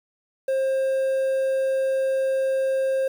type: tone with quantisation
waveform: triangle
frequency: 532 Hz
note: C5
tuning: 29 cents sharp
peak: -18 dBFS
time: 0.48-3.08 s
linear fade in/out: 5 ms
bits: 8
effects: none